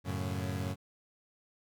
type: chord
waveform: 30% pulse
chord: F# minor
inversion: none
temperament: equal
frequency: 92.5 / 110 / 138.59 Hz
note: F#2 / A2 / C#3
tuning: 0 / 0 / 0 cents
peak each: -33 / -37 / -37 dBFS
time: 0.04-0.76 s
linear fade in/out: 50 ms
effects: none